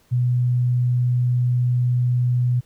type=tone; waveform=sine; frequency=123.47 Hz; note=B2; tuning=in tune; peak=-16 dBFS; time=0.11-2.61 s; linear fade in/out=20 ms; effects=pink hiss -59 dBFS RMS until 2.65 s